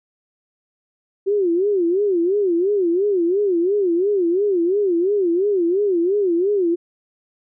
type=tone with vibrato; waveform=sine; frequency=373.5 Hz; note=F#4; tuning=16 cents sharp; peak=-15 dBFS; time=1.26-6.76 s; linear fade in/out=20 ms; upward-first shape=sine; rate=2.9 Hz; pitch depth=190 cents each way; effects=none